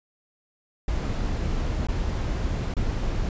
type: noise with dropouts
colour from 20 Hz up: brown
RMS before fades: -26 dBFS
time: 0.88-3.29 s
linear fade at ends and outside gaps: 2 ms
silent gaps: 1.87-1.885 / 2.739-2.767 s
effects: resampled to 16000 Hz